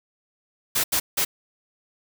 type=noise bursts at uneven times; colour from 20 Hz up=white; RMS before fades=-22 dBFS; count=3; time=0.75-0.84 / 0.92-1 / 1.17-1.25 s; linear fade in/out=10 ms; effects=none